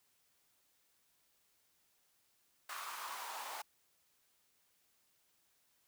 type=noise with high-pass filter sweep; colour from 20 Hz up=pink; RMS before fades=-45 dBFS; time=2.69-3.62 s; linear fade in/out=5 ms; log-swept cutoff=1200 to 800 Hz; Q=3.7; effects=white hiss -75 dBFS RMS until 5.87 s